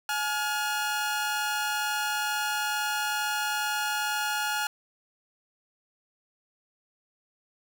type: tone pair together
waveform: sawtooth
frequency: 845 / 1422.4 Hz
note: G#5 / F6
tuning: +30 / +31 cents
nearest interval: major sixth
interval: 901 cents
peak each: -26 dBFS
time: 0.09-4.67 s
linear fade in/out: 2 ms
effects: none